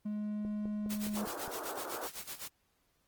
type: tone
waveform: triangle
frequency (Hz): 210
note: G#3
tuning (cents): +19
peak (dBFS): -32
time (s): 0.05-1.25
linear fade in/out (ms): 10
type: click train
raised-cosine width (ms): 2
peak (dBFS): -32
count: 6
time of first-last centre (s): 0.45-1.479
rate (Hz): 4.86
type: noise with tremolo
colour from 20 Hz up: white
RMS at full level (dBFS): -41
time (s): 0.89-2.49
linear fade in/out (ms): 20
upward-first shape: sine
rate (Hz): 7.9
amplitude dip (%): 85
type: band-pass noise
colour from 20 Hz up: pink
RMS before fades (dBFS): -42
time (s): 1.16-2.08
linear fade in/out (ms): 10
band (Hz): 310 to 1500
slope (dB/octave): 48
effects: pink hiss -75 dBFS RMS until 3.07 s + Opus 24 kbps